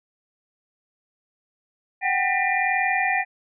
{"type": "tone cluster", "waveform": "sine", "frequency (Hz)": [747, 788, 1800, 1974, 2397], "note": ["F#5", "G5", "A6", "B6", "D7"], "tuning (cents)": [16, 9, 39, -1, 35], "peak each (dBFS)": -26, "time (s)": [2.01, 3.25], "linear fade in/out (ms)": 50, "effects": []}